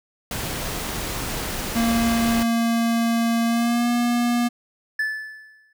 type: noise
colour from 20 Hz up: pink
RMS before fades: -28 dBFS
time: 0.31-2.43 s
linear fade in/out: 2 ms
type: tone with pitch glide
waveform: square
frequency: 231.2 to 239.6 Hz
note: A#3 to A#3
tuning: -14 to +48 cents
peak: -19 dBFS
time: 1.75-4.49 s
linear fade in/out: 20 ms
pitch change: +62 cents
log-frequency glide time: 3.46-3.89 s
type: tone with exponential decay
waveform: triangle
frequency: 1741 Hz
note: A6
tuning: 19 cents flat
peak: -17 dBFS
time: 4.99-5.73 s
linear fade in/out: 5 ms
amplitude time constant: 160 ms
effects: none